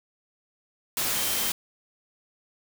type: tone in noise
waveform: sine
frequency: 3136 Hz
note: G7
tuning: in tune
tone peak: -37 dBFS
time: 1.16-1.5 s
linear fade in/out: 2 ms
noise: white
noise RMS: -27 dBFS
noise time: 0.97-1.52 s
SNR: -13 dB
effects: none